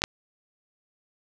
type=clicks; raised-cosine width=0.2 ms; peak=-8 dBFS; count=2; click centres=0.019 / 0.039 s; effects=none